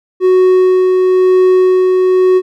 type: tone with tremolo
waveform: triangle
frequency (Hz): 370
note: F#4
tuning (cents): 0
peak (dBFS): -3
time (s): 0.2-2.42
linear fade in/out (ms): 50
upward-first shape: sine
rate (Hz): 1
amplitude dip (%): 25
effects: none